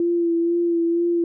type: tone with vibrato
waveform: sine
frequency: 340 Hz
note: F4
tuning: 46 cents flat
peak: -17 dBFS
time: 0-1.24 s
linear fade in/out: 2 ms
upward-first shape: sine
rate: 2.1 Hz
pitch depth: 25 cents each way
effects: none